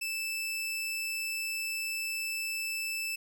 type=tone; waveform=sawtooth; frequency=2637 Hz; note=E7; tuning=in tune; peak=-29 dBFS; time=0.01-3.16 s; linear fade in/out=10 ms; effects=none